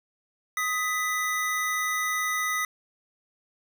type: tone pair together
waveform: square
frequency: 1251 / 1985.8 Hz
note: D#6 / B6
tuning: +9 / +9 cents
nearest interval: minor sixth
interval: 800 cents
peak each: -30 / -28 dBFS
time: 0.57-2.65 s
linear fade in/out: 2 ms
effects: none